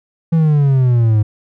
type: exponential sweep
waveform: triangle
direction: down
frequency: 166.7 to 104.2 Hz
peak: -7 dBFS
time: 0.32-1.23 s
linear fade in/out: 10 ms
effects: none